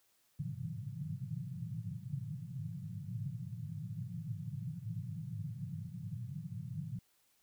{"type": "band-pass noise", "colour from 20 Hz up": "pink", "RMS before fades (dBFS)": -42, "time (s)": [0.39, 6.99], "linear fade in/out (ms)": 5, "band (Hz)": [100, 180], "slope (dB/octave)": 96, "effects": ["white hiss -73 dBFS RMS until 7.42 s"]}